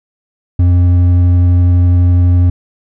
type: tone with hard clipping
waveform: sine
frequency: 88.8 Hz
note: F2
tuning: 29 cents sharp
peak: -7 dBFS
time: 0.59-2.5 s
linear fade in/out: 5 ms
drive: 5 dB
effects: none